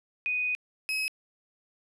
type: tone pair in turn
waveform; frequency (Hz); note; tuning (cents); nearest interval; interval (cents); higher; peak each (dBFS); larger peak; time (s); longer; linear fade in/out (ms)
sine / 35% pulse; 2489 / 2556; D#7 / D#7; 0 / +46; unison; 46; second; -26; neither; 0.26-0.55 / 0.89-1.08; first; 0
effects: low-pass 12000 Hz 12 dB/octave